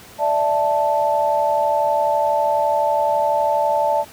sine chord, D suspended second, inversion none, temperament equal, 587.3 / 659.3 / 880 Hz, D5 / E5 / A5, 0 / 0 / 0 cents, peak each -20 / -22 / -18 dBFS, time 0.18-4.05 s, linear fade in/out 50 ms, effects pink hiss -42 dBFS RMS until 4.12 s + high-pass 80 Hz 12 dB/octave

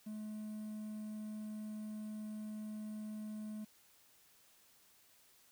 triangle tone with quantisation, 213.8 Hz, A3, 49 cents flat, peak -40 dBFS, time 0.06-3.65 s, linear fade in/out 10 ms, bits 11, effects white hiss -67 dBFS RMS until 5.51 s

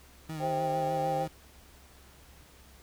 30% pulse tone with vibrato, 155.56 Hz, D#3, in tune, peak -33 dBFS, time 0.29-1.28 s, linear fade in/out 5 ms, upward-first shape sine, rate 6.6 Hz, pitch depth 45 cents each way
harmonic tone, 131.4 Hz, C3, 8 cents sharp, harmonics 3 / 4 / 5 / 6, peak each -42 / -32 / -42 / -30 dBFS, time 0.39-1.28 s, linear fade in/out 50 ms
effects added 67 Hz sine -57 dBFS peak until 2.82 s + pink hiss -57 dBFS RMS until 2.82 s

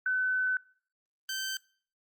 sine / 15% pulse tone pair in turn, 1512 / 1550 Hz, F#6 / G6, +37 / -20 cents, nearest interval unison, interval 43 cents, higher second, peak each -26 dBFS, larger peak neither, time 0.06-0.57 / 1.29-1.57 s, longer first, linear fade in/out 2 ms, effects noise-tail reverb RT60 0.5 s tail -23 dB re dry + Opus 48 kbps

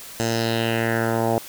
10% pulse tone with low-pass filter sweep, 114.6 Hz, A#2, 29 cents flat, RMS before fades -22 dBFS, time 0.2-1.38 s, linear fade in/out 0 ms, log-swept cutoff 7500 to 730 Hz, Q 2.7, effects white hiss -39 dBFS RMS until 1.48 s

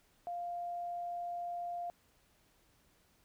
sine tone, 698.5 Hz, F5, in tune, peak -37 dBFS, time 0.27-1.9 s, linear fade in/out 0 ms, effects pink hiss -70 dBFS RMS until 3.24 s

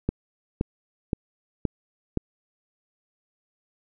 click train, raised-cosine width 3 ms, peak -10 dBFS, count 5, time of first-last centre 0.09-2.173 s, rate 1.92 Hz, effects none

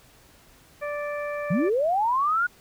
harmonic tone, 586 Hz, D5, 4 cents flat, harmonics 1 / 2 / 3 / 4, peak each -29 / -36 / -37 / -40 dBFS, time 0.81-1.7 s, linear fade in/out 20 ms
sine linear sweep, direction up, 144.3 to 1465 Hz, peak -20 dBFS, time 1.5-2.47 s, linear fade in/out 10 ms
effects pink hiss -55 dBFS RMS until 2.6 s

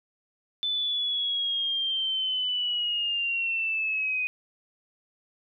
sine linear sweep, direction down, 3520 to 2489 Hz, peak -25 dBFS, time 0.63-4.27 s, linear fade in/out 0 ms, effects none

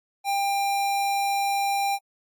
square tone, 796 Hz, G5, 26 cents sharp, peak -23 dBFS, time 0.24-1.99 s, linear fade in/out 50 ms, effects AAC 64 kbps

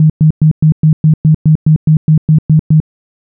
sine tone bursts, 155.56 Hz, D#3, in tune, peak -3 dBFS, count 14, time 0-2.802 s, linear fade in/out 2 ms, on 98 ms, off 110 ms, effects none

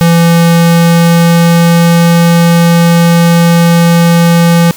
square tone with pitch glide, 168.6 to 169.58 Hz, E3 to E3, +39 to +49 cents, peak -4 dBFS, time 0.01-4.71 s, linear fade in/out 0 ms, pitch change +10 cents, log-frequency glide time 0.51-2.13 s, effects white hiss -30 dBFS RMS until 4.76 s

